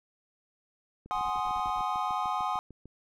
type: click train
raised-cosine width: 3 ms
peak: -35 dBFS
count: 13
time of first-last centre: 1.06-2.856 s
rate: 6.68 Hz
type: chord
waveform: triangle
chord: Ab dominant seventh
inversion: third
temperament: equal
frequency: 740 / 830.6 / 1046.5 / 1244.5 Hz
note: Gb5 / Ab5 / C6 / Eb6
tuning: 0 / 0 / 0 / 0 cents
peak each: -32 dBFS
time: 1.11-2.59 s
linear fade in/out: 0 ms
type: noise bursts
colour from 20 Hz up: brown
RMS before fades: -47 dBFS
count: 7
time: 1.15-1.805 s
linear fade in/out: 0 ms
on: 49 ms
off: 52 ms
effects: none